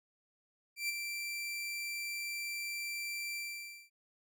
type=tone with ADSR envelope; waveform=sawtooth; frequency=2349 Hz; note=D7; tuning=in tune; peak=-28 dBFS; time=0.76-3.9 s; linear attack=130 ms; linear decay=19 ms; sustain=-6 dB; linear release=540 ms; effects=none